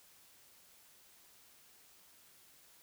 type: silence
effects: white hiss -63 dBFS RMS until 2.82 s